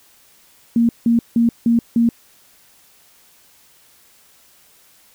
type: tone bursts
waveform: sine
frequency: 233.1 Hz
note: A#3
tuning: in tune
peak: -11 dBFS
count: 5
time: 0.76-2.09 s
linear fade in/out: 2 ms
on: 130 ms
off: 170 ms
effects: white hiss -52 dBFS RMS until 5.14 s